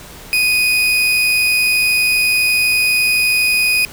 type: tone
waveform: 35% pulse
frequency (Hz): 2489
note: D#7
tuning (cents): 0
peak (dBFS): -10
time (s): 0.33-3.85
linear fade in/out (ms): 0
effects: pink hiss -36 dBFS RMS until 3.92 s